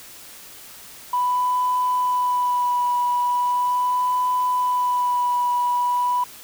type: tone with vibrato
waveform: sine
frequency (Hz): 987.8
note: B5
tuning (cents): 0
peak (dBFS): -17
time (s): 1.13-6.24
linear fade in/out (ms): 5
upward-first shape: sine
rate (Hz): 0.39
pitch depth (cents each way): 18
effects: tanh soft clip ceiling -13 dBFS + white hiss -42 dBFS RMS until 6.43 s